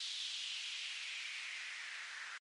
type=noise with band-pass filter sweep; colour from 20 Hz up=blue; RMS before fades=-44 dBFS; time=0-2.38 s; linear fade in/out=5 ms; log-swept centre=3700 to 1600 Hz; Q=3.2; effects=low-pass 6000 Hz 12 dB/octave + MP3 48 kbps